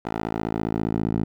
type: tone with band-pass filter sweep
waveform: 10% pulse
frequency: 55 Hz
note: A1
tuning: in tune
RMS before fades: -26 dBFS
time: 0.05-1.24 s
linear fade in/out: 5 ms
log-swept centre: 740 to 210 Hz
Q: 0.77
effects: none